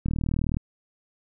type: click train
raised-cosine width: 5 ms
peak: -14 dBFS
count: 21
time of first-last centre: 0.06-0.569 s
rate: 39.3 Hz
effects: none